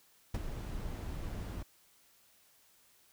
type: noise with ADSR envelope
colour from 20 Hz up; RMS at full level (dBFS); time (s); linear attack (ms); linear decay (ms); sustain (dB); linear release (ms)
brown; -30; 0.34-1.63; 7; 25; -10; 8
effects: white hiss -66 dBFS RMS until 3.12 s